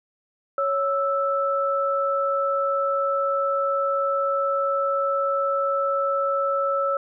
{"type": "tone pair together", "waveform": "sine", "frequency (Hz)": [554.4, 1318.5], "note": ["C#5", "E6"], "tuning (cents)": [0, 0], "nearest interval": "octave + minor third", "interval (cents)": 1500, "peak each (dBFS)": -23, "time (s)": [0.58, 6.97], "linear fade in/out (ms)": 2, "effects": []}